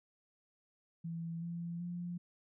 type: tone with pitch steps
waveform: sine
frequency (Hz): 166.4 / 170.3 / 174.9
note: E3 / F3 / F3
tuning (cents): +17 / -43 / +3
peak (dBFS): -38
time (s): 1.04-2.18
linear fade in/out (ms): 10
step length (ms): 380
effects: none